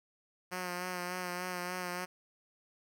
5% pulse tone with vibrato, 180 Hz, F#3, 47 cents flat, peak -25 dBFS, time 0.51-2.06 s, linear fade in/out 20 ms, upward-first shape sine, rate 3.4 Hz, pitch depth 28 cents each way, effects none

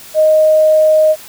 sine tone, 622.3 Hz, D#5, in tune, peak -6 dBFS, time 0.14-1.16 s, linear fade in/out 50 ms, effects white hiss -35 dBFS RMS until 1.28 s

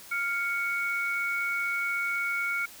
sine tone pair together, 1396.9 / 2226 Hz, F6 / C#7, 0 / +7 cents, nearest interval minor sixth, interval 807 cents, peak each -30 / -29 dBFS, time 0.11-2.66 s, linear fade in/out 10 ms, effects white hiss -48 dBFS RMS until 2.8 s

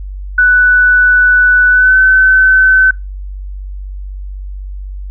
sine tone with pitch glide, 1487 to 1523.5 Hz, F#6 to G6, +8 to -50 cents, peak -4 dBFS, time 0.38-2.91 s, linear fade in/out 5 ms, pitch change +42 cents, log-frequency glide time 1.7-1.97 s, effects noise-tail reverb RT60 0.2 s tail -22 dB re dry + added 48 Hz sine -21 dBFS peak until 5.1 s

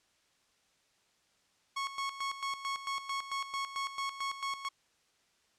sawtooth tone with tremolo, 1100 Hz, C#6, 14 cents flat, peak -29 dBFS, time 1.76-4.69 s, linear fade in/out 10 ms, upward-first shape square, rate 4.5 Hz, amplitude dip 70%, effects white hiss -71 dBFS RMS until 5.58 s + low-pass 7000 Hz 12 dB/octave

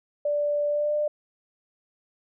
sine tone with pitch glide, 586 to 596.9 Hz, D5 to D5, -4 to +28 cents, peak -22 dBFS, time 0.25-1.08 s, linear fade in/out 5 ms, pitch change +32 cents, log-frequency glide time 0.68-0.94 s, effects none

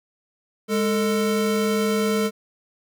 square tone pair together, 206.7 / 444.3 Hz, G#3 / A4, -8 / +17 cents, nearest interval octave + minor second, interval 1325 cents, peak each -23 dBFS, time 0.68-2.31 s, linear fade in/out 50 ms, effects none

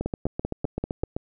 two click trains, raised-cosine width 2 ms, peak -14 / -13 dBFS, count 10 / 6, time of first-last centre 0.01-1.165 / 0.06-1.035 s, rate 7.79 / 5.13 Hz, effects none

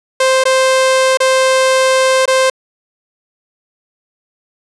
sawtooth tone with dropouts, 523.3 Hz, C5, in tune, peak -5 dBFS, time 0.2-2.5 s, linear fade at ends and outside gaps 5 ms, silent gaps 0.439-0.453 / 1.173-1.202 / 2.257-2.277 s, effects resampled to 24000 Hz + 7-bit

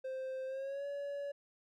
triangle tone with pitch glide, 523.3 to 567.4 Hz, C5 to C#5, 0 to +40 cents, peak -36 dBFS, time 0.04-1.32 s, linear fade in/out 10 ms, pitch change +140 cents, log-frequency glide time 0.46-0.86 s, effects none

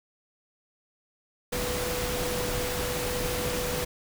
sine tone in noise, 493.9 Hz, B4, in tune, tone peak -32 dBFS, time 1.52-3.85 s, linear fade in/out 10 ms, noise pink, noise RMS -31 dBFS, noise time 1.52-3.85 s, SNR -4 dB, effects none

